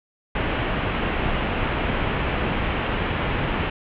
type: low-pass noise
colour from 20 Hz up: pink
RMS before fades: -24 dBFS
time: 0.35-3.7 s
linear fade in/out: 5 ms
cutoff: 3100 Hz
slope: 48 dB/octave
effects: none